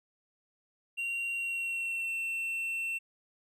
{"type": "tone with pitch glide", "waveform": "triangle", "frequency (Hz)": [2757, 2700], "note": ["F7", "E7"], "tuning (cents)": [-23, 41], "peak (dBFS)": -30, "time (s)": [0.97, 2.99], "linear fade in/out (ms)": 20, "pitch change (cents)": -36, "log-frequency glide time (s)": [1.33, 2.12], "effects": []}